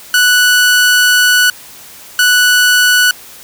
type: tone pair in turn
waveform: sawtooth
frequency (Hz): 1480 / 1480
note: F#6 / F#6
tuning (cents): 0 / 0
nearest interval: unison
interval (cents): 0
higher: neither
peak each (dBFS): -3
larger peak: neither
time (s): 0.14-1.5 / 2.19-3.11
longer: first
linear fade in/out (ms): 2
effects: white hiss -35 dBFS RMS until 3.43 s